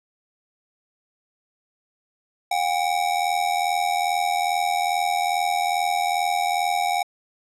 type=ring-modulated tone; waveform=square; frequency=759 Hz; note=F#5; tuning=44 cents sharp; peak=-18 dBFS; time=2.51-7.03 s; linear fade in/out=5 ms; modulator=41.2 Hz; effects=low-pass 12000 Hz 12 dB/octave